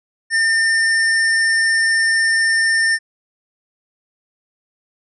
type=tone; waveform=square; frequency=1806 Hz; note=A6; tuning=45 cents sharp; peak=-14 dBFS; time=0.3-2.99 s; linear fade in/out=50 ms; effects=resampled to 24000 Hz